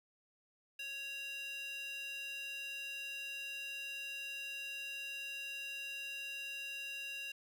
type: tone with high-pass filter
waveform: square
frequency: 554.4 Hz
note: C#5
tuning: in tune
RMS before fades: -44 dBFS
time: 0.79-7.32 s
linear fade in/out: 5 ms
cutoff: 2500 Hz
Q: 9.2
effects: none